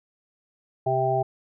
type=harmonic tone; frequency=130.81 Hz; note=C3; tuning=in tune; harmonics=1 / 3 / 5 / 6; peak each=-28 / -27 / -25 / -25 dBFS; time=0.86-1.23 s; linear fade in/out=10 ms; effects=none